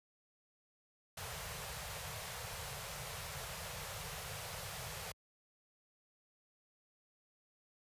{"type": "band-stop noise", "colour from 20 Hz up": "pink", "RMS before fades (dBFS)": -44, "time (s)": [1.17, 5.12], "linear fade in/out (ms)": 5, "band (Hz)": [170, 450], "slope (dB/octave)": 48, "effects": ["high-pass 60 Hz 12 dB/octave", "resampled to 32000 Hz"]}